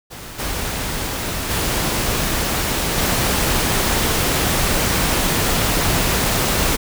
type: noise with level steps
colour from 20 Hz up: pink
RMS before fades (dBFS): -34 / -24 / -20 / -18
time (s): 0.1-6.77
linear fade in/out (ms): 20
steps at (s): 0.38 / 1.49 / 2.97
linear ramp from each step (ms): 20
effects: none